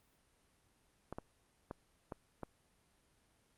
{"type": "clicks", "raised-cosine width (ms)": 1, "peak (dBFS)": -28, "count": 5, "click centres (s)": [1.126, 1.185, 1.711, 2.122, 2.433], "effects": ["pink hiss -73 dBFS RMS until 3.57 s", "Opus 32 kbps"]}